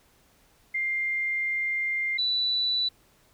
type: tone pair in turn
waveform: sine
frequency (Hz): 2100 / 3964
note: C7 / B7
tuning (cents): +6 / +6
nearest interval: major seventh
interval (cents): 1100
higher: second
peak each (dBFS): -25 / -23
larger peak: second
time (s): 0.74-2.18 / 2.18-2.89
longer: first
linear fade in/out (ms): 10
effects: pink hiss -62 dBFS RMS until 3.33 s